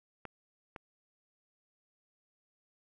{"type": "clicks", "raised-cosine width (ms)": 0.5, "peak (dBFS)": [-27, -28], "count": 2, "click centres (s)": [0.253, 0.762], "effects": []}